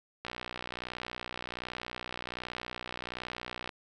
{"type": "click train", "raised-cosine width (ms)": 0.3, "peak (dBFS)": -21, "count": 212, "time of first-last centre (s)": [0.25, 3.692], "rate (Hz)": 61.3, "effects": []}